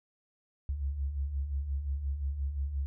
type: beating tone pair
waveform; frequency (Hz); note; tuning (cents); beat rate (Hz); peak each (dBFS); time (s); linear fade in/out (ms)
sine; 65.2 / 70.9; C2 / C#2; -5 / +40; 5.7; -39 / -31; 0.69-2.86; 0
effects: none